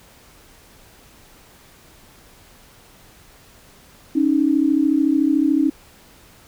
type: tone pair together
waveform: sine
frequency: 277.2 / 310.9 Hz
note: C#4 / D#4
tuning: 0 / -1 cents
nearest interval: major second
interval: 199 cents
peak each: -17 dBFS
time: 4.15-5.7 s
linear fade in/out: 10 ms
effects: pink hiss -49 dBFS RMS until 6.47 s